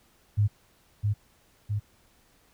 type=tone with echo; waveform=sine; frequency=103.83 Hz; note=G#2; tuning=in tune; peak=-19 dBFS; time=0.37-0.48 s; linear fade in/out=20 ms; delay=660 ms; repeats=2; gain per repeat=-3 dB; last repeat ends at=1.8 s; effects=pink hiss -63 dBFS RMS until 2.53 s